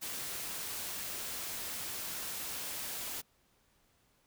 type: noise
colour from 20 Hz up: white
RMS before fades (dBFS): -40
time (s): 0.01-3.22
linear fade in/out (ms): 20
effects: pink hiss -71 dBFS RMS until 4.26 s